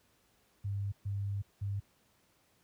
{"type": "tone bursts at uneven times", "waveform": "sine", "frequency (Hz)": 99.9, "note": "G2", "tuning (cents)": 33, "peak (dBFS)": -32, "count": 3, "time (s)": [[0.64, 0.92], [1.05, 1.42], [1.61, 1.8]], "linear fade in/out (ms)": 10, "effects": ["pink hiss -70 dBFS RMS until 2.63 s", "high-pass 60 Hz 12 dB/octave"]}